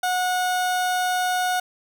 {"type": "tone", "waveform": "30% pulse", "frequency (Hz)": 730, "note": "F#5", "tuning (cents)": -24, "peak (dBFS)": -18, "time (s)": [0.03, 1.6], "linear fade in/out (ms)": 5, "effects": []}